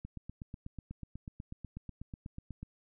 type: click train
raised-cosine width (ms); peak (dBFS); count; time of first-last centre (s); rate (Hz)
5; -30; 22; 0.05-2.63; 8.14
effects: none